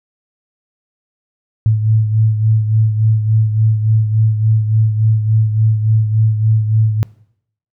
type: beating tone pair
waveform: sine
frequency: 109 / 112.5 Hz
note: A2 / A2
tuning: -16 / +39 cents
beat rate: 3.5 Hz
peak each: -10 / -19 dBFS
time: 1.66-7.03 s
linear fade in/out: 0 ms
effects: noise-tail reverb RT60 0.7 s tail -22 dB re dry